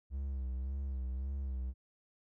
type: tone with vibrato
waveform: triangle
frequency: 66.1 Hz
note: C2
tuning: 18 cents sharp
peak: -33 dBFS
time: 0.1-1.74 s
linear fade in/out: 50 ms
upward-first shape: sine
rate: 1.8 Hz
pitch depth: 72 cents each way
effects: none